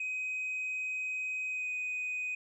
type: tone with pitch glide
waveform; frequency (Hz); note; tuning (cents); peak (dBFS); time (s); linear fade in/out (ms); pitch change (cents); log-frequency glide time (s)
sine; 2518 to 2498; D#7 to D#7; +20 to +6; -31; 0-2.35; 5; -14; 1.49-1.69
effects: tanh soft clip ceiling -31 dBFS